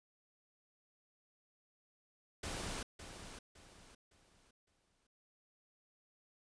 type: noise with echo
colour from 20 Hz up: pink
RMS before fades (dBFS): -42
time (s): 2.43-2.83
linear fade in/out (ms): 5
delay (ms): 560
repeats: 4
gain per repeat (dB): -9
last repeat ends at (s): 5.07
effects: resampled to 22050 Hz